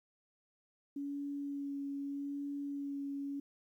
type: tone with vibrato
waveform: sine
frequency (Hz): 281.9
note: C#4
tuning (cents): +29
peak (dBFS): -37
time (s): 0.96-3.4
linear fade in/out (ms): 5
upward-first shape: sine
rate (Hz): 0.81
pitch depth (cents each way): 13
effects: 12-bit